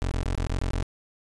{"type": "tone bursts", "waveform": "25% pulse", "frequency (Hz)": 45, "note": "F#1", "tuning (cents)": -47, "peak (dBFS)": -21, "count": 7, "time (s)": [0.02, 0.827], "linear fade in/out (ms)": 0, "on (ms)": 93, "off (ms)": 26, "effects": ["resampled to 22050 Hz"]}